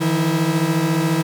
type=tone cluster; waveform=45% pulse; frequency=154.4 / 168.6 / 324.3 Hz; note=D#3 / E3 / E4; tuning=-13 / +39 / -28 cents; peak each=-21 dBFS; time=0-1.23 s; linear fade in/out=20 ms; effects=none